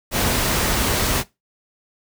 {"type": "noise", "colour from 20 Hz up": "pink", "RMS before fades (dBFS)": -20, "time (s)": [0.11, 1.24], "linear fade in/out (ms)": 50, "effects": ["noise-tail reverb RT60 0.2 s tail -19 dB re dry"]}